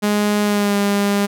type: tone with pitch glide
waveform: sawtooth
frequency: 207.7 to 202 Hz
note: G#3 to G#3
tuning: 0 to -48 cents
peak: -11 dBFS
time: 0.02-1.27 s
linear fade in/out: 20 ms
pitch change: -48 cents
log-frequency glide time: 0.43-0.76 s
effects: none